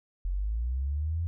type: linear sweep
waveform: sine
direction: up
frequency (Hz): 42.8 to 86.5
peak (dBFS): -27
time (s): 0.25-1.27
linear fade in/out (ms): 0
effects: none